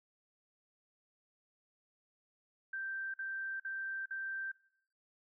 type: tone bursts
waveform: sine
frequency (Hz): 1567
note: G6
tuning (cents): -1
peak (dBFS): -37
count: 4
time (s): 2.73-4.517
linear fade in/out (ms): 5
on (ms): 410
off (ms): 49
effects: noise-tail reverb RT60 0.6 s tail -19 dB re dry